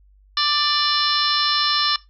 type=harmonic tone; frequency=589 Hz; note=D5; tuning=5 cents sharp; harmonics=2 / 3 / 4 / 5 / 6 / 7 / 8 / 9; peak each=-23 / -28 / -35 / -27 / -24 / -23 / -32 / -24 dBFS; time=0.37-1.96 s; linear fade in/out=2 ms; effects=noise-tail reverb RT60 0.2 s tail -19 dB re dry + added 49 Hz sine -50 dBFS peak until 2.09 s